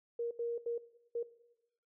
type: tone bursts at uneven times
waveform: sine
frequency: 470 Hz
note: A#4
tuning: 14 cents sharp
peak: -33 dBFS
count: 4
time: 0.19-0.31 / 0.39-0.58 / 0.66-0.78 / 1.15-1.23 s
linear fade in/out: 5 ms
effects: noise-tail reverb RT60 0.9 s tail -18 dB re dry